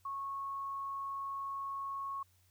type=tone; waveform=sine; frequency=1100 Hz; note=C#6; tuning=14 cents flat; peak=-37 dBFS; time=0.05-2.23 s; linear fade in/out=5 ms; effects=added 91 Hz sine -68 dBFS peak until 2.5 s + white hiss -72 dBFS RMS until 2.5 s